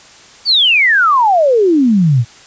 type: exponential sweep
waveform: sine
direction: down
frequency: 4730 to 110 Hz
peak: -7 dBFS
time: 0.45-2.25 s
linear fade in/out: 50 ms
effects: white hiss -40 dBFS RMS until 2.46 s + resampled to 16000 Hz